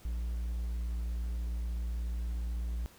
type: tone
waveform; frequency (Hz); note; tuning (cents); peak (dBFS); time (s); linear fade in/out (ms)
triangle; 58.27; A#1; 0; -30; 0.05-2.86; 0
effects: pink hiss -58 dBFS RMS until 2.98 s